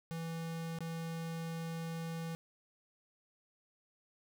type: tone with dropouts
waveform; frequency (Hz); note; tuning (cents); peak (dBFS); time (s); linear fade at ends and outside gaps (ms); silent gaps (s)
square; 164.81; E3; 0; -39; 0.11-2.35; 0; 0.787-0.806
effects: none